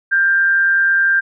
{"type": "tone with amplitude modulation", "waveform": "sine", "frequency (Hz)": 1587, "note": "G6", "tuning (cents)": 21, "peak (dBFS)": -9, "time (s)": [0.11, 1.21], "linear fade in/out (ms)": 20, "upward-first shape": "sine", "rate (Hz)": 170, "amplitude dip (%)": 40, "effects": []}